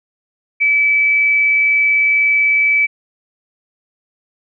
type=tone with amplitude modulation; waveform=sine; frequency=2301 Hz; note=D7; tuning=36 cents flat; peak=-9 dBFS; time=0.6-2.87 s; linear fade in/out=20 ms; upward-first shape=sine; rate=120 Hz; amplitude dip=25%; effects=none